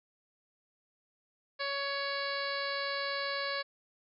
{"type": "harmonic tone with a mistuned harmonic", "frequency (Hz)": 559, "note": "C#5", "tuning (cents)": 14, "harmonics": [1, 2, 3, 4, 5, 6, 7, 8, 9], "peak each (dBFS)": [-38, -39, -38, -42, -47, -49, -42, -42, -49], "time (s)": [1.59, 3.63], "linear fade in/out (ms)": 20, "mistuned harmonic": 7, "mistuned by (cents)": 38, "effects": []}